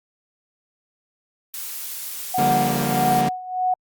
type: noise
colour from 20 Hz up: blue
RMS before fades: -31 dBFS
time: 1.54-3.21 s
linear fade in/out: 0 ms
type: tone with tremolo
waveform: sine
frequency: 737 Hz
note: F#5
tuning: 7 cents flat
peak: -16 dBFS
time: 2.34-3.74 s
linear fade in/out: 5 ms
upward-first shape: sine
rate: 1.6 Hz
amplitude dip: 85%
type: chord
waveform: sawtooth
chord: G minor seventh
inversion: second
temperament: equal with one note detuned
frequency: 143.48 / 174.61 / 196 / 233.1 Hz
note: D3 / F3 / G3 / Bb3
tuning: -40 / 0 / 0 / 0 cents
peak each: -22 / -25 / -24 / -21 dBFS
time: 2.38-3.29 s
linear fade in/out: 5 ms
effects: Opus 48 kbps